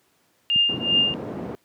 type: tone with tremolo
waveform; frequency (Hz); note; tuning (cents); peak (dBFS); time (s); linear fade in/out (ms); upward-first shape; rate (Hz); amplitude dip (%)
sine; 2811; F7; +11; -14; 0.5-1.14; 0; triangle; 2.6; 100
type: click train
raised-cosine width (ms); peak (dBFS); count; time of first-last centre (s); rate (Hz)
5; -17; 4; 0.56-1.111; 5.44
type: low-pass noise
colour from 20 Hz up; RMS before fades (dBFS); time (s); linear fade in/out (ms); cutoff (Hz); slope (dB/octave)
white; -30; 0.69-1.55; 0; 350; 12
effects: pink hiss -64 dBFS RMS until 1.64 s + high-pass 150 Hz 12 dB/octave